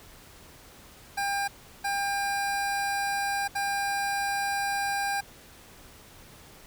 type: tone bursts at uneven times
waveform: 25% pulse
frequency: 800 Hz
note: G5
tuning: 35 cents sharp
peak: -23 dBFS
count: 3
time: 1.17-1.48 / 1.84-3.48 / 3.55-5.21 s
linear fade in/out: 10 ms
effects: pink hiss -51 dBFS RMS until 6.66 s